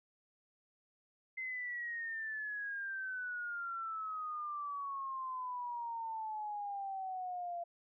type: exponential sweep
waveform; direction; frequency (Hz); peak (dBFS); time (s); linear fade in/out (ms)
sine; down; 2071 to 684; -38; 1.37-7.64; 10
effects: none